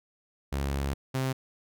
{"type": "tone pair in turn", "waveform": "sawtooth", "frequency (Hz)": [69.3, 131.65], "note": ["C#2", "C3"], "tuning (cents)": [0, 11], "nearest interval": "major seventh", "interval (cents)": 1111, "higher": "second", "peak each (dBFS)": [-24, -23], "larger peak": "second", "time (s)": [[0.52, 0.94], [1.14, 1.33]], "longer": "first", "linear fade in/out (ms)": 10, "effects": []}